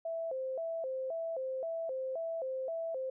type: tone with vibrato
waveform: sine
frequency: 587.3 Hz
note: D5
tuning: in tune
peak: -34 dBFS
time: 0.05-3.1 s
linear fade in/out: 5 ms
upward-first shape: square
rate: 1.9 Hz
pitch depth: 200 cents each way
effects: none